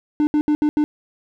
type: tone bursts at uneven times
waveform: triangle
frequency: 299.3 Hz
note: D4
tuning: 33 cents sharp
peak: -12 dBFS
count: 5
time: 0.2-0.27 / 0.34-0.41 / 0.48-0.55 / 0.62-0.69 / 0.77-0.84 s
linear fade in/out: 0 ms
effects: none